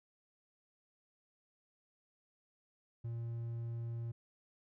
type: tone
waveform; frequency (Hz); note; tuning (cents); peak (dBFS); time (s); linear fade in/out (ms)
triangle; 116.54; A#2; 0; -36; 3.04-4.12; 10
effects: none